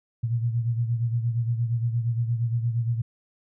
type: beating tone pair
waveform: sine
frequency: 116.1 / 124.7 Hz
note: A#2 / B2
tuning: -7 / +17 cents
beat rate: 8.6 Hz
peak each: -23 / -30 dBFS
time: 0.23-3.02 s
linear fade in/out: 10 ms
effects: none